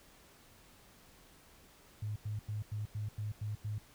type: tone bursts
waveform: sine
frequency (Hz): 105.7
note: G#2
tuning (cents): +31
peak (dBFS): -35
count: 8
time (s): 2.02-3.784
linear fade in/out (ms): 5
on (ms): 140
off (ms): 92
effects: pink hiss -61 dBFS RMS until 3.94 s